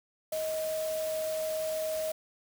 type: tone in noise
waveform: sine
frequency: 630 Hz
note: D#5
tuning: 21 cents sharp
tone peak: -30 dBFS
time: 0.32-2.12 s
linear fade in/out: 5 ms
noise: white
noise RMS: -42 dBFS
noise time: 0.32-2.12 s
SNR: +9 dB
effects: none

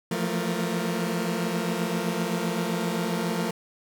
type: tone cluster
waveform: sawtooth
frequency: 168.3 / 175.9 / 219.9 / 228 / 467.4 Hz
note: E3 / F3 / A3 / A#3 / A#4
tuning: +36 / +13 / -1 / -38 / +5 cents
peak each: -30 / -25 / -27 / -33 / -30 dBFS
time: 0.11-3.51 s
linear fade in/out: 5 ms
effects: none

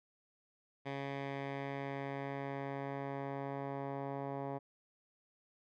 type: tone with low-pass filter sweep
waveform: 10% pulse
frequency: 138.59 Hz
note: C#3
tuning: in tune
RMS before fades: -41 dBFS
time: 0.85-4.59 s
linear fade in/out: 20 ms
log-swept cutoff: 2700 to 990 Hz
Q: 1.3
effects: none

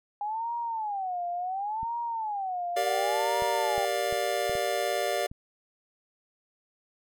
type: tone with vibrato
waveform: sine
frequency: 812 Hz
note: G#5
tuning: 39 cents flat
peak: -29 dBFS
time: 0.21-3.85 s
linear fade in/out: 2 ms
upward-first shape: sine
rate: 0.7 Hz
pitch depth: 260 cents each way
type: clicks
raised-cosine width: 5 ms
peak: -30 dBFS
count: 7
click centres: 1.831 / 3.422 / 3.78 / 4.126 / 4.496 / 4.553 / 5.315 s
type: chord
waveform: square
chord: G minor seventh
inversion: none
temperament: just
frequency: 392 / 470.4 / 588 / 705.6 Hz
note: G4 / Bb4 / D5 / F5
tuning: 0 / +16 / +2 / +18 cents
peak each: -35 / -35 / -31 / -32 dBFS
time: 2.76-5.27 s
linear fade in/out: 10 ms
effects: none

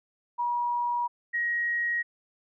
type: tone pair in turn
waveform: sine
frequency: 961 / 1891.2 Hz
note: B5 / A#6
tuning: -48 / +24 cents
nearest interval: octave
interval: 1172 cents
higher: second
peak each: -25 dBFS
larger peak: neither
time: 0.38-1.08 / 1.33-2.03 s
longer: neither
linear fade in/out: 20 ms
effects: none

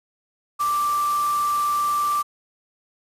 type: tone in noise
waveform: sine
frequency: 1174.7 Hz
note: D6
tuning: in tune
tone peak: -19 dBFS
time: 0.59-2.23 s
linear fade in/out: 20 ms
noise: white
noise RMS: -35 dBFS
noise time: 0.59-2.23 s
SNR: +13 dB
effects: resampled to 32000 Hz

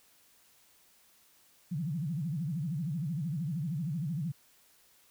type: tone with vibrato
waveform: sine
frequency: 157.2 Hz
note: D#3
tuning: 18 cents sharp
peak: -31 dBFS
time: 1.71-4.32 s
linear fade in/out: 10 ms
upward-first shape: sine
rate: 13 Hz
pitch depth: 250 cents each way
effects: white hiss -64 dBFS RMS until 5.1 s

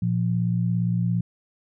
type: tone pair together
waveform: sine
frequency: 117.11 / 174.61 Hz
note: A#2 / F3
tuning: +8 / 0 cents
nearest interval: perfect fifth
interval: 692 cents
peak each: -23 dBFS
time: 0.02-1.21 s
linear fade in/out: 5 ms
effects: none

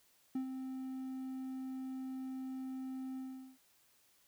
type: tone with ADSR envelope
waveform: triangle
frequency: 261.6 Hz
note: C4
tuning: in tune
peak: -31 dBFS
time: 0.35-3.58 s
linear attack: 5 ms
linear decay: 100 ms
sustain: -7 dB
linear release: 410 ms
effects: white hiss -70 dBFS RMS until 4.27 s

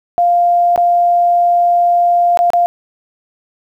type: tone with dropouts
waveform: sine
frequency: 698.5 Hz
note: F5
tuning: in tune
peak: -8 dBFS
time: 0.18-2.66 s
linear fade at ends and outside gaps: 0 ms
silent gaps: 0.76-0.777 / 2.373-2.39 / 2.503-2.534 s
effects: 8-bit

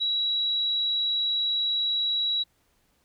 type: tone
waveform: sine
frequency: 3890 Hz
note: B7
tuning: 27 cents flat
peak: -23 dBFS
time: 0-2.44 s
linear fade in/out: 20 ms
effects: pink hiss -68 dBFS RMS until 3.04 s

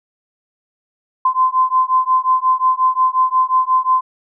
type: beating tone pair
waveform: sine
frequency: 1029 / 1034.6 Hz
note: C6 / C6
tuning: -29 / -20 cents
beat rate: 5.6 Hz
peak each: -15 dBFS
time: 1.25-4.01 s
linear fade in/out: 5 ms
effects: none

